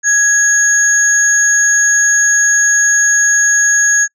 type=tone pair together; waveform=sine; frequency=1661.2 / 6630 Hz; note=G#6 / G#8; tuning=0 / -4 cents; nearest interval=2 octaves; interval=2396 cents; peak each=-10 dBFS; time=0.03-4.08 s; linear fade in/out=50 ms; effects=noise-tail reverb RT60 0.1 s tail -26 dB re dry + tanh soft clip ceiling -1 dBFS